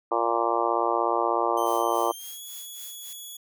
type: harmonic tone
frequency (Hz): 116.54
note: A#2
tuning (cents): 0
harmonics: 3 / 4 / 5 / 6 / 7 / 8 / 9 / 10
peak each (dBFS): -30 / -30 / -30 / -30 / -30 / -30 / -30 / -30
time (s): 0.11-2.12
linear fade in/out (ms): 10
type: tone with pitch glide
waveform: 10% pulse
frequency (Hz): 3100 to 3381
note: G7 to G#7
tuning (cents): -20 to +30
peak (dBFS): -31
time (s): 1.57-3.37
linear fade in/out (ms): 5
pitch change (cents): +150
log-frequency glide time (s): 2.06-2.43
type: noise with tremolo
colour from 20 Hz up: blue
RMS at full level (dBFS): -43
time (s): 1.66-3.13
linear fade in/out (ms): 0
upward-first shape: sine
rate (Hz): 3.6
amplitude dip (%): 95
effects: none